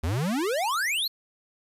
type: exponential sweep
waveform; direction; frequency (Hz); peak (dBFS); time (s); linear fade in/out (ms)
square; up; 73.42 to 4435; -25; 0.03-1.08; 10
effects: resampled to 32000 Hz + 9-bit